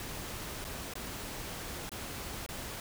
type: noise with dropouts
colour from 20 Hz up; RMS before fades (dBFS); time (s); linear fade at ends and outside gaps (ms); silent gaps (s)
pink; -41; 0-2.8; 1; 0.643-0.649 / 0.937-0.954 / 1.894-1.917 / 2.463-2.489
effects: none